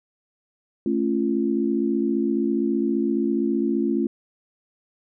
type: chord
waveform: sine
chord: A augmented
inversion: none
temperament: just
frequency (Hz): 220 / 275 / 343.8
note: A3 / C#4 / E#4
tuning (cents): 0 / -14 / -27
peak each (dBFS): -24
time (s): 0.86-4.07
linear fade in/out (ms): 2
effects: none